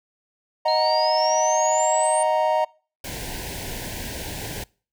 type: chord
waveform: triangle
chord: D# minor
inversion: none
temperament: equal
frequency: 622.3 / 740 / 932.3 Hz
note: D#5 / F#5 / A#5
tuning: 0 / 0 / 0 cents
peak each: -19 / -23 / -20 dBFS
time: 0.65-2.65 s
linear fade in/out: 10 ms
type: exponential sweep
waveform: sine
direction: up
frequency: 4147 to 8870 Hz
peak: -25 dBFS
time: 0.68-2.23 s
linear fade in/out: 2 ms
type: band-stop noise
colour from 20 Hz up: pink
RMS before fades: -32 dBFS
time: 3.04-4.64 s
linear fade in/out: 5 ms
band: 1000 to 1500 Hz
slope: 96 dB/octave
effects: noise-tail reverb RT60 0.4 s tail -25 dB re dry